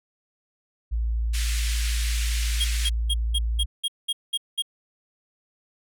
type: tone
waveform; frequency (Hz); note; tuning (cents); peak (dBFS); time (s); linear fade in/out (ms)
sine; 56.6; A1; +50; -22; 0.91-3.66; 20
type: band-pass noise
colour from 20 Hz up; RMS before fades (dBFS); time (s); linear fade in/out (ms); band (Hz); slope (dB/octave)
pink; -33; 1.33-2.9; 20; 1900 to 11000; 24
type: tone bursts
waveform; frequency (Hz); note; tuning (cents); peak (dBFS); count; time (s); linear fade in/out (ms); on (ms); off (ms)
square; 3258; G#7; -34; -23; 9; 2.6-4.623; 10; 47; 200
effects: none